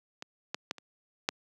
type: clicks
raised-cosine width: 0.2 ms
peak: -22 / -15 / -14 / -28 / -9 dBFS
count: 5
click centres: 0.224 / 0.545 / 0.711 / 0.783 / 1.289 s
effects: high-pass 200 Hz 12 dB/octave